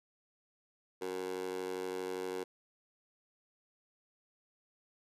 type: tone with high-pass filter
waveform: 15% pulse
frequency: 92.5 Hz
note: F#2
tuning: in tune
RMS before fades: -39 dBFS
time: 1.01-2.44 s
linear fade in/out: 10 ms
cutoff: 430 Hz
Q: 4
effects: resampled to 32000 Hz